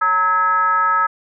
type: tone with frequency modulation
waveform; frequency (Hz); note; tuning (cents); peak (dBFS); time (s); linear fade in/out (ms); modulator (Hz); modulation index
sine; 1291; E6; -37; -13; 0.01-1.07; 10; 370; 0.77
effects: none